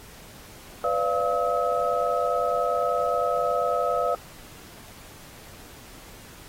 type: tone cluster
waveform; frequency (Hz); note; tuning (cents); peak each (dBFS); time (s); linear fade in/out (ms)
sine; 501 / 581 / 691 / 1283; B4 / D5 / F5 / E6; +25 / -19 / -19 / -47; -27; 0.84-4.15; 2
effects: pink hiss -47 dBFS RMS until 6.48 s + AAC 48 kbps